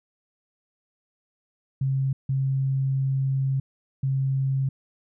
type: tone bursts at uneven times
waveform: sine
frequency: 134.6 Hz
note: C3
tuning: 49 cents sharp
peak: -21 dBFS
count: 3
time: 1.81-2.13 / 2.29-3.6 / 4.03-4.69 s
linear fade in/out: 5 ms
effects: none